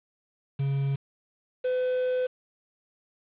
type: tone pair in turn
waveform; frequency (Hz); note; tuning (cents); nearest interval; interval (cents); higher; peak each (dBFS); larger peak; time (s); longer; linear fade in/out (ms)
triangle; 138.1 / 506; C#3 / B4; -6 / +42; octave + minor seventh; 2248; second; -22; neither; 0.59-0.96 / 1.64-2.27; second; 10
effects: resampled to 8000 Hz + 8-bit